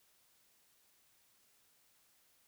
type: silence
effects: white hiss -71 dBFS RMS until 2.47 s